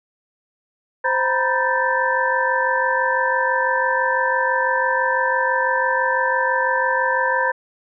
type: tone cluster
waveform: sine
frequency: 522 / 939 / 985 / 1560 / 1762 Hz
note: C5 / A#5 / B5 / G6 / A6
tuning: -4 / +12 / -5 / -9 / +2 cents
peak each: -23 dBFS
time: 1.04-7.52 s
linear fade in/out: 10 ms
effects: none